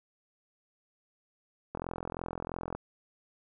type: click train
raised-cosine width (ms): 1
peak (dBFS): -22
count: 44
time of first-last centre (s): 1.75-2.75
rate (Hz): 43
effects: none